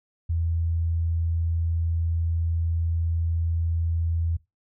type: tone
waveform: sine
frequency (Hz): 83.1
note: E2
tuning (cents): +15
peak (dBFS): -22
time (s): 0.29-4.37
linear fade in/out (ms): 10
effects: noise-tail reverb RT60 0.2 s tail -20 dB re dry